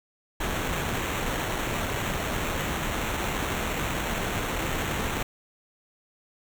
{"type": "noise with sample-and-hold", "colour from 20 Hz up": "pink", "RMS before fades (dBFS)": -29, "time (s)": [0.4, 5.23], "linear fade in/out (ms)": 5, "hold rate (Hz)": 4900, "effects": []}